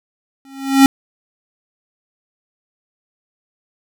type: tone with exponential growth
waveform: square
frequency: 271.3 Hz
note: C#4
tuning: 37 cents flat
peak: -3 dBFS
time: 0.45-0.86 s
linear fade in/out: 1 ms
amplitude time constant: 87 ms
effects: none